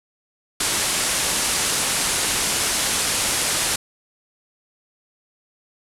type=low-pass noise; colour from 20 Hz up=white; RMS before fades=-22 dBFS; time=0.6-3.76 s; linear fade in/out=5 ms; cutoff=11000 Hz; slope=48 dB/octave; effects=none